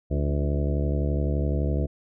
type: harmonic tone with a mistuned harmonic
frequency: 71.8 Hz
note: D2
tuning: 39 cents flat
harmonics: 1 / 2 / 3 / 4 / 5 / 6 / 7 / 8 / 9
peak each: -24 / -28 / -34 / -34 / -36 / -38 / -36 / -42 / -38 dBFS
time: 0.1-1.87 s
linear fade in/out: 20 ms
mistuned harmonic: 4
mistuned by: +43 cents
effects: none